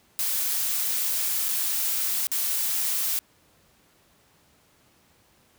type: noise with dropouts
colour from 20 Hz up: blue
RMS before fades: -26 dBFS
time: 0.19-3.19 s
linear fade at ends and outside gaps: 0 ms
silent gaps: 1.484-1.488 / 2.27-2.316 s
effects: pink hiss -61 dBFS RMS until 5.58 s + high-pass 60 Hz 12 dB/octave